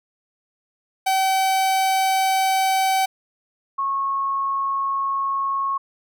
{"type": "tone pair in turn", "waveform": ["45% pulse", "sine"], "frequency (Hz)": [765, 1095.1], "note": ["G5", "C#6"], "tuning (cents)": [-42, -21], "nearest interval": "tritone", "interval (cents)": 621, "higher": "second", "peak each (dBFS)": [-17, -20], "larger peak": "first", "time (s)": [[1.06, 3.06], [3.78, 5.78]], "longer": "neither", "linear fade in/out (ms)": 10, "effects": []}